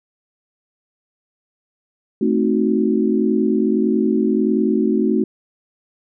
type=chord; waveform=sine; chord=A diminished seventh; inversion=none; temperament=equal; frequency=220 / 261.6 / 311.1 / 370 Hz; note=A3 / C4 / Eb4 / Gb4; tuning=0 / 0 / 0 / 0 cents; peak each=-18 / -21 / -21 / -20 dBFS; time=2.21-5.24 s; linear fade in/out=5 ms; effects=none